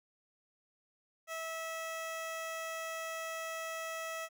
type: tone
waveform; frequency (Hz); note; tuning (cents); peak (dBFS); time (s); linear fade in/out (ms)
15% pulse; 650; E5; -24; -32; 1.27-4.29; 50
effects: none